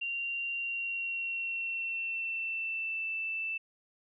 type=tone with pitch glide; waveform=sine; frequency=2767 to 2654 Hz; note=F7 to E7; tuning=-17 to +11 cents; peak=-32 dBFS; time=0.01-3.58 s; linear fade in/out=10 ms; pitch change=-72 cents; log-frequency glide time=0.54-3.09 s; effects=none